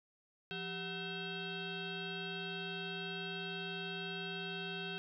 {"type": "tone with frequency modulation", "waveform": "sine", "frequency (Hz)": 1525, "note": "G6", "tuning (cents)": -48, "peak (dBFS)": -39, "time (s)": [0.51, 4.98], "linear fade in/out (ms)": 0, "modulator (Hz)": 566, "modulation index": 3.7, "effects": []}